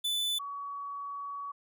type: tone pair in turn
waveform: 45% pulse / sine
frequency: 3496 / 1130.2 Hz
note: A7 / C#6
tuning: -12 / +33 cents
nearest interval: octave + minor sixth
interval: 1955 cents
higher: first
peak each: -29 / -36 dBFS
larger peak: first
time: 0.04-0.39 / 0.39-1.52 s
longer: second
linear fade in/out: 10 ms
effects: none